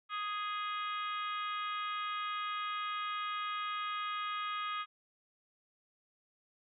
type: harmonic tone with a mistuned harmonic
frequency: 415.3 Hz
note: G#4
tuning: in tune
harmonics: 3 / 4 / 5 / 6 / 7 / 8 / 9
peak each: -36 / -47 / -47 / -48 / -51 / -46 / -53 dBFS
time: 0.09-4.86 s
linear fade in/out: 50 ms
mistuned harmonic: 8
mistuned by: -16 cents
effects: none